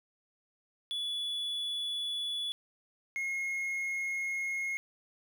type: tone pair in turn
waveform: triangle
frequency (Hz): 3424 / 2157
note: A7 / C#7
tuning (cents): -48 / -48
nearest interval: minor sixth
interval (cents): 800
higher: first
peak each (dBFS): -31 / -30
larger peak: second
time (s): 0.91-2.52 / 3.16-4.77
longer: neither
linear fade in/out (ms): 0
effects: none